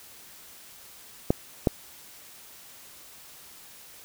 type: clicks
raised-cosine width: 2 ms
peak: -6 dBFS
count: 2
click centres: 1.305 / 1.672 s
effects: white hiss -49 dBFS RMS until 4.04 s